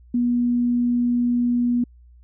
sine tone, 242 Hz, B3, 35 cents flat, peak -17 dBFS, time 0.14-1.84 s, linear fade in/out 5 ms, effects added 60 Hz sine -46 dBFS peak until 2.23 s

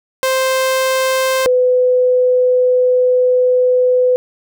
sawtooth / sine tone pair in turn, 523.3 / 502.1 Hz, C5 / B4, 0 / +29 cents, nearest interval minor second, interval 71 cents, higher first, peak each -9 dBFS, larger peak neither, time 0.23-1.46 / 1.46-4.16 s, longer second, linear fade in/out 0 ms, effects none

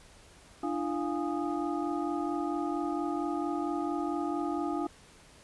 sine tone cluster, 296 / 340.4 / 701 / 826 / 1238 Hz, D4 / F4 / F5 / G#5 / D#6, +14 / -44 / +6 / -10 / -9 cents, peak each -33 / -34 / -38 / -39 / -40 dBFS, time 0.63-4.87 s, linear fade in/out 5 ms, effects pink hiss -56 dBFS RMS until 5.43 s + resampled to 24000 Hz

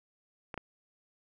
clicks, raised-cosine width 0.5 ms, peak -24 / -22 dBFS, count 2, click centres 0.542 / 0.577 s, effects none

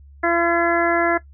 harmonic tone, 340 Hz, F4, 46 cents flat, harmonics 1 / 2 / 3 / 4 / 5 / 6, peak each -21 / -21 / -27 / -23 / -21 / -26 dBFS, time 0.23-1.18 s, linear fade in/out 10 ms, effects noise-tail reverb RT60 0.1 s tail -17 dB re dry + added 70 Hz sine -42 dBFS peak until 1.33 s

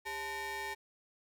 30% pulse ring-modulated tone, 474.5 Hz, A#4, 31 cents sharp, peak -32 dBFS, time 0.05-0.75 s, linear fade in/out 20 ms, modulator 1350 Hz, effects none

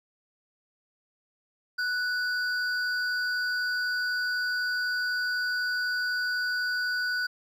triangle tone pair together, 1480 / 4768 Hz, F#6 / D8, 0 / +25 cents, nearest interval octave + minor sixth, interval 2025 cents, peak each -25 / -34 dBFS, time 1.78-7.27 s, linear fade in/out 10 ms, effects none

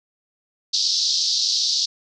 pink band-pass noise, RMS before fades -21 dBFS, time 0.73-1.86 s, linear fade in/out 10 ms, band 4000 to 5600 Hz, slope 48 dB/octave, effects none

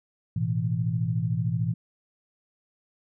sine chord, A suspended second, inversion none, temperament equal, 110 / 123.47 / 164.81 Hz, A2 / B2 / E3, 0 / 0 / 0 cents, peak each -28 dBFS, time 0.36-1.74 s, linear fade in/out 5 ms, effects none

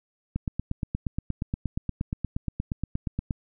click train, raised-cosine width 5 ms, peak -15 dBFS, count 26, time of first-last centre 0.36-3.308 s, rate 8.48 Hz, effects none

